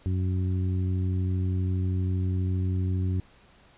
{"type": "harmonic tone", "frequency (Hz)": 92.5, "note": "F#2", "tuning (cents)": 0, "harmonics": [1, 2, 3, 4], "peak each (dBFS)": [-24, -34, -37, -42], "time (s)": [0.06, 3.2], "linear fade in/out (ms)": 0, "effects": ["pink hiss -57 dBFS RMS until 3.77 s", "resampled to 8000 Hz"]}